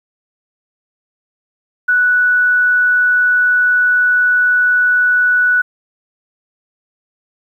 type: tone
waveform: sine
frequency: 1478 Hz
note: F#6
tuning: 2 cents flat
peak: -9 dBFS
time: 1.88-5.62 s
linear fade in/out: 10 ms
effects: 8-bit